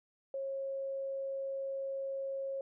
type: tone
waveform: sine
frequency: 543 Hz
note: C#5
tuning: 36 cents flat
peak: -35 dBFS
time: 0.34-2.61 s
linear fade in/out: 2 ms
effects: none